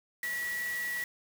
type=tone in noise; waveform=sine; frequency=1936 Hz; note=B6; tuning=35 cents flat; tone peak=-32 dBFS; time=0.23-1.04 s; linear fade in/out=2 ms; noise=white; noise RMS=-43 dBFS; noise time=0.23-1.04 s; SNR=+8 dB; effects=none